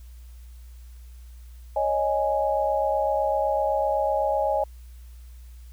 sine chord, C# suspended second, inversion none, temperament equal, 554.4 / 622.3 / 830.6 Hz, C#5 / D#5 / G#5, 0 / 0 / 0 cents, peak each -26 / -25 / -25 dBFS, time 1.76-4.64 s, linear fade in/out 5 ms, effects added 60 Hz sine -41 dBFS peak until 5.72 s + white hiss -60 dBFS RMS until 5.72 s

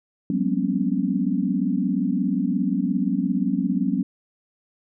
sine tone cluster, 181 / 198.3 / 235.4 / 253 / 278.6 Hz, F#3 / G3 / A#3 / B3 / C#4, -38 / +20 / +17 / +42 / +9 cents, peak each -26 / -25 / -28 / -27 / -26 dBFS, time 0.3-4.03 s, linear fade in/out 2 ms, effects none

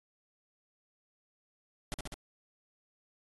pink noise with echo, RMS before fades -36 dBFS, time 1.92-1.94 s, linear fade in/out 0 ms, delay 67 ms, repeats 3, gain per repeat -2 dB, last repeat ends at 2.141 s, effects AAC 32 kbps

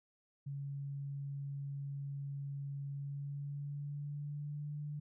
sine tone with pitch glide, 140.2 to 147.68 Hz, C#3 to D3, +20 to +10 cents, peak -39 dBFS, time 0.46-5 s, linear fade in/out 10 ms, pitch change +90 cents, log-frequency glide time 2.89-4.75 s, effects none

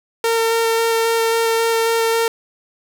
sawtooth tone with vibrato, 455.8 Hz, A#4, 39 cents flat, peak -11 dBFS, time 0.24-2.28 s, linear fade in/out 2 ms, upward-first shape square, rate 3.7 Hz, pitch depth 8 cents each way, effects none

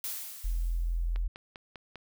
blue noise with exponential decay, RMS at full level -34 dBFS, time 0.04-1.24 s, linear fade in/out 1 ms, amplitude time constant 260 ms
sine tone, 42.2 Hz, E1, 41 cents sharp, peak -27 dBFS, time 0.44-1.28 s, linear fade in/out 10 ms
click train, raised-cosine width 0.3 ms, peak -27 dBFS, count 5, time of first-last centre 1.16-1.957 s, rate 5.02 Hz
effects none

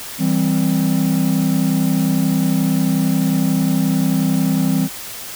triangle chord, C major, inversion first, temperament equal, 164.81 / 196 / 261.6 Hz, E3 / G3 / C4, 0 / 0 / 0 cents, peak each -16 dBFS, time 0.18-4.89 s, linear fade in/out 50 ms, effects tanh soft clip ceiling -4 dBFS + white hiss -31 dBFS RMS until 5.35 s

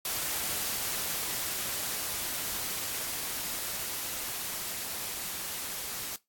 white noise with level ramp, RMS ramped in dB -32 to -37 dBFS, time 0.05-6.16 s, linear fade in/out 2 ms, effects noise-tail reverb RT60 0.2 s tail -21 dB re dry + AAC 64 kbps

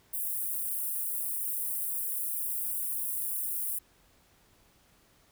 white high-pass noise, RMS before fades -33 dBFS, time 0.13-3.79 s, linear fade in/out 10 ms, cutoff 9200 Hz, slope 48 dB/octave, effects pink hiss -64 dBFS RMS until 5.31 s

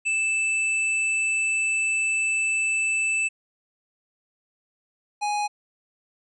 square tone pair in turn, 2637 / 830.6 Hz, E7 / G#5, 0 / 0 cents, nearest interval octave + minor sixth, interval 2000 cents, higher first, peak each -22 / -24 dBFS, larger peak first, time 0.05-3.29 / 5.21-5.48 s, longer first, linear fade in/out 20 ms, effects resampled to 22050 Hz

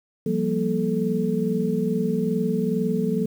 sine tone cluster, 172.6 / 194.9 / 234.4 / 436.2 Hz, F3 / G3 / A#3 / A4, -20 / -10 / +10 / -15 cents, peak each -26 dBFS, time 0.26-3.26 s, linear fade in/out 5 ms, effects 8-bit

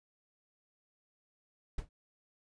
brown noise with exponential decay, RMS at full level -31 dBFS, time 1.78-1.89 s, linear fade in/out 5 ms, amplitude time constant 23 ms, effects resampled to 22050 Hz

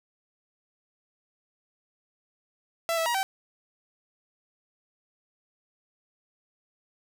sawtooth tone with pitch steps, 667 / 654 / 952 / 772 Hz, E5 / E5 / A#5 / G5, +20 / -14 / +36 / -27 cents, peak -21 dBFS, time 2.89-3.23 s, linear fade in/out 0 ms, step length 85 ms, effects none

